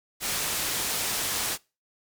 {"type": "low-pass noise", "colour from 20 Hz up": "white", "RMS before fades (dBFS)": -29, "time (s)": [0.2, 1.58], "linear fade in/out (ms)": 50, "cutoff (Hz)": 12000, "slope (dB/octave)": 12, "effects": ["noise-tail reverb RT60 0.3 s tail -24 dB re dry"]}